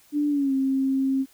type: tone with pitch glide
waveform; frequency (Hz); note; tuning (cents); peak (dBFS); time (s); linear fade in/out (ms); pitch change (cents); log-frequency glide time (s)
sine; 293.7 to 267.8; D4 to C4; 0 to +40; -20; 0.12-1.26; 50; -160; 0.29-0.53
effects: white hiss -57 dBFS RMS until 1.33 s